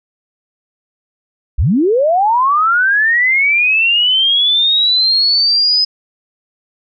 sine linear sweep, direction up, 40.29 to 5070 Hz, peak -9 dBFS, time 1.58-5.85 s, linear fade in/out 10 ms, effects none

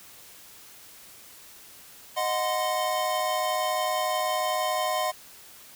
square tone cluster, 621 / 732 / 1037 Hz, D#5 / F#5 / C6, -3 / -19 / -16 cents, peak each -30 dBFS, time 2.16-5.12 s, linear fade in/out 20 ms, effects white hiss -49 dBFS RMS until 5.75 s

